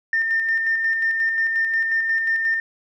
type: tone with tremolo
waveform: sine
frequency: 1808 Hz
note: A6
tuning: 47 cents sharp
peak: -16 dBFS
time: 0.13-2.6 s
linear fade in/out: 2 ms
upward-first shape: square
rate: 5.6 Hz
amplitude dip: 35%
effects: tanh soft clip ceiling -12 dBFS